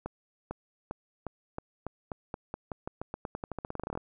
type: accelerating click train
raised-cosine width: 1 ms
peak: -21 dBFS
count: 28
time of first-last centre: 0.06-3.975 s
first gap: 450 ms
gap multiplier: 0.89
effects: none